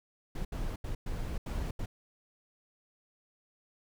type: noise bursts at uneven times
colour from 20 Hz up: brown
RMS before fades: -35 dBFS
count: 6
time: 0.35-0.45 / 0.52-0.76 / 0.84-0.95 / 1.06-1.38 / 1.46-1.71 / 1.79-1.86 s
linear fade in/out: 5 ms
effects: none